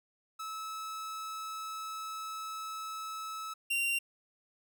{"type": "tone pair in turn", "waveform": "45% pulse", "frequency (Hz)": [1300, 2764], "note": ["E6", "F7"], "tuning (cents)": [-24, -19], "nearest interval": "octave + minor second", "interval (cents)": 1305, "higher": "second", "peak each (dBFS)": [-38, -29], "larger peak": "second", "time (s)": [[0.39, 3.54], [3.7, 3.99]], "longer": "first", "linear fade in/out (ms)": 10, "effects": []}